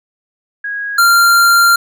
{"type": "tone pair in turn", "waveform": ["sine", "square"], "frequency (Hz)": [1650, 1387.5], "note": ["G#6", "F6"], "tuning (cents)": [-12, -12], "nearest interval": "minor third", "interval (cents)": 300, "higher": "first", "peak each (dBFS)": [-18, -7], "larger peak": "second", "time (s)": [[0.64, 0.98], [0.98, 1.76]], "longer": "second", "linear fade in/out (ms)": 5, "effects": []}